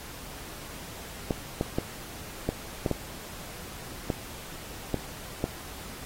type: clicks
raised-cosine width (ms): 2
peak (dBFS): -12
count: 9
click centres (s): 1.308 / 1.611 / 1.785 / 2.49 / 2.862 / 2.913 / 4.102 / 4.943 / 5.441
effects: pink hiss -43 dBFS RMS until 6.05 s + AAC 48 kbps